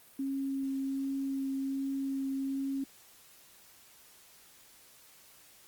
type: tone with vibrato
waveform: sine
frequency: 271.3 Hz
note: C#4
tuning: 37 cents flat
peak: -31 dBFS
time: 0.19-2.84 s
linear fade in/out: 5 ms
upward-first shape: triangle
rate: 1.3 Hz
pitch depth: 10 cents each way
effects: white hiss -58 dBFS RMS until 5.67 s + Opus 32 kbps